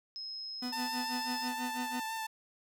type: tone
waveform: sine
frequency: 5140 Hz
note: E8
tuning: 45 cents flat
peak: -39 dBFS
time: 0.16-1.48 s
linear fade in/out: 0 ms
type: tone with tremolo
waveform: 45% pulse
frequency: 248.6 Hz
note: B3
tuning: 12 cents sharp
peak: -35 dBFS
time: 0.62-2 s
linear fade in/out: 5 ms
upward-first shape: sine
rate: 6.1 Hz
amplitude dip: 90%
type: tone with vibrato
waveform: sawtooth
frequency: 889 Hz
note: A5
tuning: 18 cents sharp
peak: -32 dBFS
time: 0.72-2.27 s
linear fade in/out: 10 ms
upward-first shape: triangle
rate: 5.8 Hz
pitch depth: 20 cents each way
effects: none